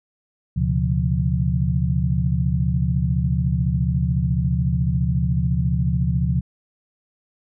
sine tone cluster, 74.1 / 124 / 138.1 / 173.8 Hz, D2 / B2 / C#3 / F3, +16 / +7 / -6 / -8 cents, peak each -23 dBFS, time 0.56-6.41 s, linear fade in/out 10 ms, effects none

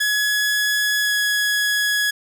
sawtooth tone with pitch glide, 1688 to 1678.3 Hz, G#6 to G#6, +28 to +18 cents, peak -14 dBFS, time 0-2.11 s, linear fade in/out 10 ms, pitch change -10 cents, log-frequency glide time 1-1.13 s, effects none

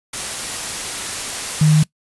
sine tone in noise, 154.1 Hz, D#3, 16 cents flat, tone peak -9 dBFS, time 1.61-1.83 s, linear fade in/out 5 ms, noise white, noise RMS -25 dBFS, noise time 0.13-1.84 s, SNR +13 dB, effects noise-tail reverb RT60 0.1 s tail -21 dB re dry + resampled to 24000 Hz

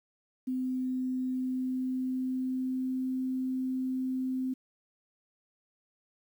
sine tone with pitch glide, 256.4 to 258.8 Hz, C4 to C4, -35 to -19 cents, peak -29 dBFS, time 0.47-4.54 s, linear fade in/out 10 ms, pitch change +16 cents, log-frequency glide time 1.34-3.11 s, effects 10-bit

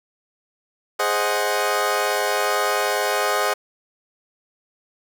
20% pulse chord, Ab dominant seventh, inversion none, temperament equal, 415.3 / 523.3 / 622.3 / 740 Hz, Ab4 / C5 / Eb5 / Gb5, 0 / 0 / 0 / 0 cents, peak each -20 / -20 / -20 / -21 dBFS, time 0.99-3.54 s, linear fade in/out 10 ms, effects none

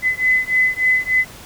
sine beating tone pair, 2019 / 2022.4 Hz, B6 / B6, +38 / +41 cents, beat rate 3.4 Hz, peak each -17 dBFS, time 0.02-1.25 s, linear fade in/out 50 ms, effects pink hiss -39 dBFS RMS until 1.45 s

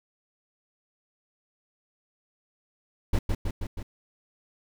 brown noise with echo, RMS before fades -22 dBFS, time 3.13-3.19 s, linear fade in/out 5 ms, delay 160 ms, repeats 4, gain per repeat -3 dB, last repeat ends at 3.83 s, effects none

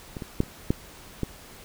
clicks, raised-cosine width 3 ms, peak -21 / -21 / -8 / -28 / -8 / -13 dBFS, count 6, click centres 0.168 / 0.222 / 0.404 / 0.435 / 0.705 / 1.233 s, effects pink hiss -47 dBFS RMS until 1.64 s

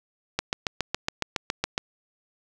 click train, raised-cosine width 0.2 ms, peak -7 dBFS, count 11, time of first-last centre 0.39-1.779 s, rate 7.2 Hz, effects none

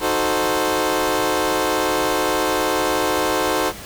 20% pulse chord, D# diminished seventh, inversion none, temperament equal, 311.1 / 370 / 440 / 523.3 Hz, D#4 / F#4 / A4 / C5, 0 / 0 / 0 / 0 cents, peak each -19 / -19 / -19 / -18 dBFS, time 0-3.73 s, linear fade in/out 50 ms, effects pink hiss -35 dBFS RMS until 3.85 s

